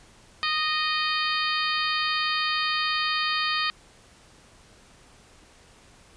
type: harmonic tone with a mistuned harmonic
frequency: 619 Hz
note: D#5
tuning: 9 cents flat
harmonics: 2 / 3 / 4 / 5 / 6 / 7 / 8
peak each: -28 / -30 / -31 / -32 / -33 / -33 / -34 dBFS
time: 0.43-3.7 s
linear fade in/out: 0 ms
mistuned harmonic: 8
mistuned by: -66 cents
effects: pink hiss -54 dBFS RMS until 6.16 s + resampled to 22050 Hz